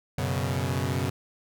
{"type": "chord", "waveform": "sawtooth", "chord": "F# suspended fourth", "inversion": "none", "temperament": "equal", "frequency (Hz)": [92.5, 123.47, 138.59], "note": ["F#2", "B2", "C#3"], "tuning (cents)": [0, 0, 0], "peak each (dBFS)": -26, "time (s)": [0.18, 1.1], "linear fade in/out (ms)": 5, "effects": []}